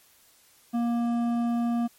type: tone with hard clipping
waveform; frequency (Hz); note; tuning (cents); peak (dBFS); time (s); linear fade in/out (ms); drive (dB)
sine; 236; A#3; +22; -25; 0.73-1.88; 20; 9
effects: white hiss -59 dBFS RMS until 1.98 s + MP3 64 kbps